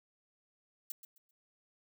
violet noise with echo, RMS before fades -40 dBFS, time 0.9-0.92 s, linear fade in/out 2 ms, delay 130 ms, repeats 3, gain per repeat -12 dB, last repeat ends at 1.31 s, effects none

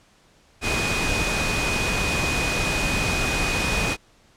sine tone in noise, 2489 Hz, D#7, in tune, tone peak -26 dBFS, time 0.61-3.97 s, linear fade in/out 50 ms, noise pink, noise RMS -24 dBFS, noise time 0.61-3.97 s, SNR -5 dB, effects pink hiss -57 dBFS RMS until 4.36 s + low-pass 8000 Hz 12 dB/octave

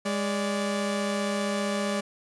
sawtooth tone pair together, 205 / 579.8 Hz, G#3 / D5, -22 / -22 cents, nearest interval octave + tritone, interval 1800 cents, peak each -24 / -26 dBFS, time 0.05-2.01 s, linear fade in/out 10 ms, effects resampled to 24000 Hz + 9-bit

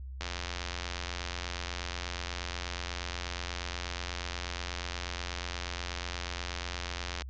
click train, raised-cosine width 0.2 ms, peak -18 dBFS, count 620, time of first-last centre 0.21-7.22 s, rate 88.3 Hz, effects added 65 Hz sine -39 dBFS peak until 7.29 s + resampled to 16000 Hz

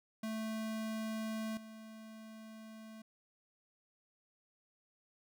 square tone with level steps, 220 Hz, A3, in tune, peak -38 / -50 dBFS, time 0.23-3.02 s, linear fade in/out 5 ms, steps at 1.57 s, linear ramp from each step 2 ms, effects none

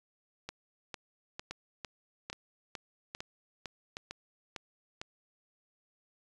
two click trains, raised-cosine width 0.2 ms, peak -22 / -22 dBFS, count 11 / 4, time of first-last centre 0.49-5.015 / 1.51-3.969 s, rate 2.21 / 1.22 Hz, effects resampled to 24000 Hz

